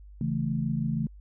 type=chord; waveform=sine; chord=A major; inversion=first; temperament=equal; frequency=138.59 / 164.81 / 220 Hz; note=C#3 / E3 / A3; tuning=0 / 0 / 0 cents; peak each=-30 dBFS; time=0.21-1.07 s; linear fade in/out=2 ms; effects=added 50 Hz sine -45 dBFS peak until 1.2 s